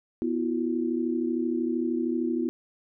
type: chord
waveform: sine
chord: B suspended fourth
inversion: none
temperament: equal with one note detuned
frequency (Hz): 246.9 / 329.6 / 362.6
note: B3 / E4 / F#4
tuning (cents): 0 / 0 / -35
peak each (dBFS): -28 / -28 / -32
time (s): 0.22-2.49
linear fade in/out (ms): 0
effects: none